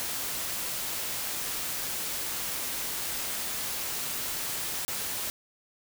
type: noise with dropouts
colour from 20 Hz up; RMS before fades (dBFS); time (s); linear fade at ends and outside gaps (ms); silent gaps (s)
white; -33; 0-5.3; 0; 4.85-4.88
effects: none